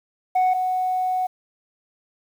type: tone pair in turn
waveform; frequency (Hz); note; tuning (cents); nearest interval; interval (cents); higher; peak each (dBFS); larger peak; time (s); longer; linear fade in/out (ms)
sine; 740 / 740; F#5 / F#5; 0 / 0; unison; 0; neither; -13 / -19; first; 0.35-0.54 / 0.54-1.27; second; 10
effects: tanh soft clip ceiling -15 dBFS + 8-bit